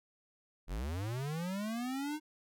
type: linear sweep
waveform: square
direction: up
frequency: 37.82 to 311.1 Hz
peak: -36 dBFS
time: 0.67-2.2 s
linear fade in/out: 50 ms
effects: none